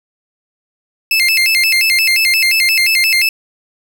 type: tone with vibrato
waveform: 30% pulse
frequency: 2351 Hz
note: D7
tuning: 1 cent sharp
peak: -7 dBFS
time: 1.11-3.29 s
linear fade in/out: 2 ms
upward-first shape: square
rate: 5.7 Hz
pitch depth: 190 cents each way
effects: none